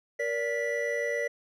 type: tone cluster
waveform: triangle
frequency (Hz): 470.8 / 578 / 1966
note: A#4 / D5 / B6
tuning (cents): +17 / -28 / -8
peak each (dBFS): -30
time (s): 0.19-1.28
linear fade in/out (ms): 10
effects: none